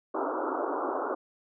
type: band-pass noise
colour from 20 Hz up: pink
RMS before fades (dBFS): -31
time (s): 0.14-1.15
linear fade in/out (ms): 10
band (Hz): 270 to 1400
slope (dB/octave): 96
effects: none